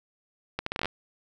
accelerating click train, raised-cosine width 0.3 ms, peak -13 dBFS, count 9, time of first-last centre 0.59-0.856 s, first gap 74 ms, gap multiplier 0.75, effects none

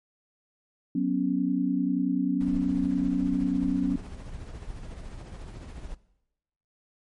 sine chord, F# suspended fourth, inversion none, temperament equal, 185 / 246.9 / 277.2 Hz, F#3 / B3 / C#4, 0 / 0 / 0 cents, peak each -28 / -28 / -26 dBFS, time 0.95-3.96 s, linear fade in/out 5 ms
brown noise with tremolo, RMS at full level -37 dBFS, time 2.4-5.95 s, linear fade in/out 10 ms, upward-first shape triangle, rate 14 Hz, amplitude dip 50%
effects noise-tail reverb RT60 0.9 s tail -19 dB re dry + MP3 48 kbps

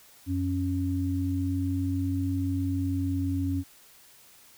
sine tone pair together, 92 / 275.7 Hz, F#2 / C#4, -9 / -9 cents, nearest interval octave + perfect fifth, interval 1900 cents, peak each -28 dBFS, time 0.26-3.64 s, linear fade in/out 50 ms, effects white hiss -55 dBFS RMS until 4.57 s

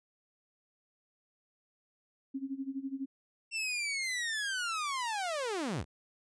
sine tone with tremolo, 270.3 Hz, C#4, 44 cents flat, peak -32 dBFS, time 2.34-3.06 s, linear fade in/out 10 ms, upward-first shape sine, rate 12 Hz, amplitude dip 85%
sawtooth linear sweep, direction down, 2712 to 44.32 Hz, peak -29 dBFS, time 3.51-5.85 s, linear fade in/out 50 ms
effects resampled to 22050 Hz

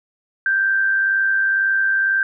sine tone with amplitude modulation, 1568 Hz, G6, in tune, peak -13 dBFS, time 0.46-2.23 s, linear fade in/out 2 ms, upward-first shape sine, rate 102 Hz, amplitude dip 40%, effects none

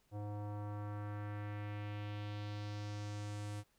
square tone with low-pass filter sweep, 103.83 Hz, G#2, in tune, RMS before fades -43 dBFS, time 0.11-3.64 s, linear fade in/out 50 ms, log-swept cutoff 700 to 9700 Hz, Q 1.7, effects pink hiss -75 dBFS RMS until 3.78 s

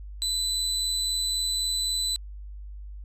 30% pulse tone with amplitude modulation, 4000 Hz, B7, 21 cents sharp, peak -21 dBFS, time 0.22-2.16 s, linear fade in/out 0 ms, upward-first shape sine, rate 83.8 Hz, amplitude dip 30%, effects added 50 Hz sine -37 dBFS peak until 3.04 s + resampled to 32000 Hz

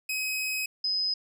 sawtooth / sine tone pair in turn, 2536 / 5043 Hz, D#7 / D#8, +32 / +22 cents, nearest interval octave, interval 1190 cents, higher second, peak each -25 dBFS, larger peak neither, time 0.09-0.66 / 0.84-1.14 s, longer first, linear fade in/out 5 ms, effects none

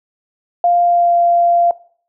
sine tone with pitch glide, 698.5 to 691.3 Hz, F5 to F5, 0 to -18 cents, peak -9 dBFS, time 0.64-1.71 s, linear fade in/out 2 ms, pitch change -18 cents, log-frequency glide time 0.83-1.16 s, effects noise-tail reverb RT60 0.5 s tail -20 dB re dry

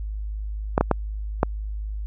clicks, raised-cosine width 1 ms, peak -3 dBFS, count 4, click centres 0.779 / 0.81 / 0.913 / 1.431 s, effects added 52 Hz sine -27 dBFS peak until 2.06 s

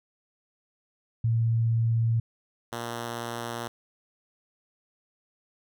sine / 5% pulse tone pair in turn, 114.5 / 117.79 Hz, A#2 / A#2, -31 / +18 cents, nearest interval unison, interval 49 cents, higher second, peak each -21 dBFS, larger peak neither, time 1.24-2.2 / 2.72-3.68 s, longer neither, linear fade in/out 5 ms, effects none

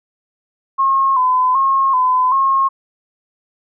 sine tone with vibrato, 1046.5 Hz, C6, in tune, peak -11 dBFS, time 0.78-2.69 s, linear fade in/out 20 ms, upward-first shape square, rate 1.3 Hz, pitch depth 55 cents each way, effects none

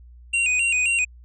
square tone with vibrato, 2620 Hz, E7, 11 cents flat, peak -19 dBFS, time 0.33-1.05 s, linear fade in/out 10 ms, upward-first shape square, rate 3.8 Hz, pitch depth 88 cents each way, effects added 60 Hz sine -43 dBFS peak until 1.24 s + resampled to 24000 Hz

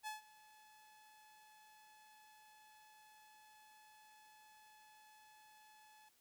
sawtooth tone with ADSR envelope, 859 Hz, A5, 42 cents flat, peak -38 dBFS, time 0.03-6.09 s, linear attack 40 ms, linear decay 140 ms, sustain -21 dB, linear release 6 ms, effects white hiss -74 dBFS RMS until 6.2 s

